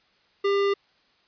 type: tone with hard clipping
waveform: sine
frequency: 399.1 Hz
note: G4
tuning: 31 cents sharp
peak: -22 dBFS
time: 0.44-0.74 s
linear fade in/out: 10 ms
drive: 18 dB
effects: white hiss -63 dBFS RMS until 1.27 s + resampled to 11025 Hz